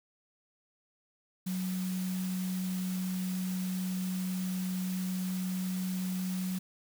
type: tone in noise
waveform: sine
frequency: 185 Hz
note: F#3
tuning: in tune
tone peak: -31 dBFS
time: 1.46-6.59 s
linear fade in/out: 10 ms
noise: white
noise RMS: -45 dBFS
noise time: 1.46-6.59 s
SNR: +11 dB
effects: none